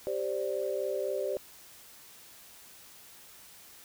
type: chord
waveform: sine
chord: G suspended fourth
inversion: none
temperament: equal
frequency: 392 / 523.3 / 587.3 Hz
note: G4 / C5 / D5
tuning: 0 / 0 / 0 cents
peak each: -34 dBFS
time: 0.07-1.37 s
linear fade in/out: 0 ms
effects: white hiss -53 dBFS RMS until 3.84 s